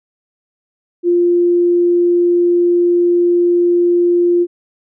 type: tone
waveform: sine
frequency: 349.2 Hz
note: F4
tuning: in tune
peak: -9 dBFS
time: 1.03-4.47 s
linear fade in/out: 50 ms
effects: none